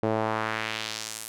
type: tone with band-pass filter sweep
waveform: sawtooth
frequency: 110.1 Hz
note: A2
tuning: 2 cents sharp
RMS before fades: -30 dBFS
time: 0.03-1.28 s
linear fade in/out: 0 ms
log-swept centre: 480 to 11000 Hz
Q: 1.3
effects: none